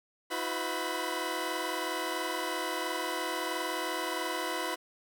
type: tone cluster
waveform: 15% pulse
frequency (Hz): 323.2 / 362.7 / 507 / 991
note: E4 / F#4 / B4 / B5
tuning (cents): -34 / -34 / +45 / +6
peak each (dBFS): -31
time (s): 0.3-4.76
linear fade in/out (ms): 20
effects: none